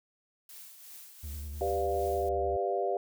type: noise with tremolo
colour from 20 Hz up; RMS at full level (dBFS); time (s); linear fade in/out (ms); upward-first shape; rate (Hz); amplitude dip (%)
blue; -47; 0.49-2.29; 2; triangle; 2.7; 55
type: tone with vibrato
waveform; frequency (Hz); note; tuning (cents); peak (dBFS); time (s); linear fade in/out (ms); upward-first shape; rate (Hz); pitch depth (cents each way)
triangle; 73.42; D2; 0; -35; 1.23-2.57; 10; square; 10; 66
type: chord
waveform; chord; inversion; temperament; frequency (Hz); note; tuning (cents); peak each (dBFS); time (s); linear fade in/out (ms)
sine; G dominant seventh; none; equal; 392 / 493.9 / 587.3 / 698.5; G4 / B4 / D5 / F5; 0 / 0 / 0 / 0; -32 / -35 / -35 / -32; 1.61-2.97; 2
effects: none